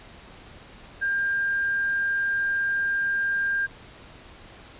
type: tone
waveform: sine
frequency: 1600 Hz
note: G6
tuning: 35 cents sharp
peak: -22 dBFS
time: 1.01-3.67 s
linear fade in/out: 20 ms
effects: pink hiss -47 dBFS RMS until 4.79 s + resampled to 8000 Hz